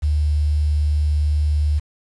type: tone with quantisation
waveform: sine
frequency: 74.8 Hz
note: D2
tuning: 32 cents sharp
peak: -15 dBFS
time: 0.02-1.8 s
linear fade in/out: 20 ms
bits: 7
effects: resampled to 24000 Hz